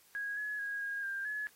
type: tone with pitch steps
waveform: sine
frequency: 1649 / 1693 / 1644 / 1632 / 1593 / 1701 Hz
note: G#6 / G#6 / G#6 / G#6 / G6 / G#6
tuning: -13 / +33 / -18 / -31 / +27 / +41 cents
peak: -35 dBFS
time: 0.15-1.47 s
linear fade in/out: 0 ms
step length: 220 ms
effects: white hiss -64 dBFS RMS until 1.55 s + AAC 48 kbps